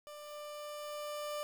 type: tone with level ramp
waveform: 30% pulse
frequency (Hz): 593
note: D5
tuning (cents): +17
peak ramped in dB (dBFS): -44 to -34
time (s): 0.07-1.43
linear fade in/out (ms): 0
effects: 10-bit